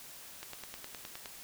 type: click train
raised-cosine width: 0.2 ms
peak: -25 dBFS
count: 9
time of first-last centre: 0.43-1.258 s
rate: 9.66 Hz
effects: white hiss -50 dBFS RMS until 1.43 s